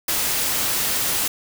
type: noise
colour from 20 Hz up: white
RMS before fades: -22 dBFS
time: 0.08-1.28 s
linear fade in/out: 5 ms
effects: none